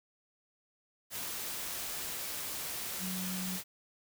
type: tone in noise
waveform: sine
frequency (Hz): 185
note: F#3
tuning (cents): 0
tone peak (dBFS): -37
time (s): 2.99-3.6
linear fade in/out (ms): 50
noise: white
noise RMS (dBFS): -39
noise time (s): 1.1-3.64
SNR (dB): -1
effects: none